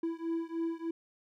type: beating tone pair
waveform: triangle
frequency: 329.6 / 332.9 Hz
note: E4 / E4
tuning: 0 / +17 cents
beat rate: 3.3 Hz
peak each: -33 / -34 dBFS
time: 0.03-0.91 s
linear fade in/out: 5 ms
effects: none